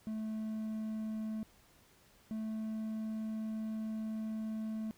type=tone pair in turn; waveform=triangle; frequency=218 / 218.9 Hz; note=A3 / A3; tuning=-16 / -9 cents; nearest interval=unison; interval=7 cents; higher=second; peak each=-34 / -34 dBFS; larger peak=neither; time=0.07-1.43 / 2.31-4.91 s; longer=second; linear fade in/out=0 ms; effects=pink hiss -65 dBFS RMS until 4.97 s